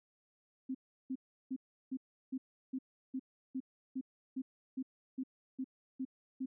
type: tone bursts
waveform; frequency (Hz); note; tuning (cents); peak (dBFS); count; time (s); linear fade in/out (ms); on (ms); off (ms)
sine; 261.6; C4; 0; -35; 15; 0.69-6.46; 10; 58; 350
effects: none